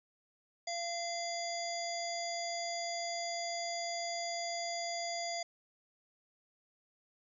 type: harmonic tone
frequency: 686 Hz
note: F5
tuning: 31 cents flat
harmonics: 1 / 3 / 5 / 7 / 9 / 10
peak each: -38 / -44 / -50 / -42 / -50 / -45 dBFS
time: 0.67-5.43 s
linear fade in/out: 5 ms
effects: none